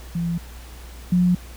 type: tone pair in turn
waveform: sine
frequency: 169.9 / 178.97 Hz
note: F3 / F3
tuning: -47 / +43 cents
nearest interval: minor second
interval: 90 cents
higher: second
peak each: -21 / -14 dBFS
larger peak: second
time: 0.15-0.38 / 1.12-1.35 s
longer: neither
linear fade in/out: 5 ms
effects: added 60 Hz sine -37 dBFS peak until 1.56 s + pink hiss -45 dBFS RMS until 1.56 s